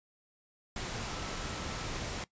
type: tone in noise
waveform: sine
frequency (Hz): 1318.5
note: E6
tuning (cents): 0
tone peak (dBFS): -49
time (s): 1.08-1.87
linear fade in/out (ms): 2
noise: pink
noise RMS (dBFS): -38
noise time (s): 0.76-2.24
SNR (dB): -14
effects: noise-tail reverb RT60 0.1 s tail -19 dB re dry + resampled to 16000 Hz